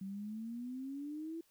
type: exponential sweep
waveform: sine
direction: up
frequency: 189.5 to 335.2 Hz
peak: -40 dBFS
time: 0.01-1.41 s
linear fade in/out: 5 ms
effects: white hiss -72 dBFS RMS until 1.5 s